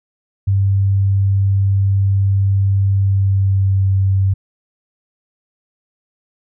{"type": "tone with pitch glide", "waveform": "sine", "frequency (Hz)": [98.1, 96.53], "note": ["G2", "G2"], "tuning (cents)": [2, -26], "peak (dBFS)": -11, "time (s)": [0.47, 4.34], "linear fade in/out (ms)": 10, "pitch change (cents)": -28, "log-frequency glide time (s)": [2.94, 3.88], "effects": []}